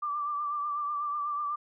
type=tone with vibrato; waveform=sine; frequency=1174.7 Hz; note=D6; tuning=in tune; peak=-29 dBFS; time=0.02-1.56 s; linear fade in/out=10 ms; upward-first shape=triangle; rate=8.1 Hz; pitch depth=45 cents each way; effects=none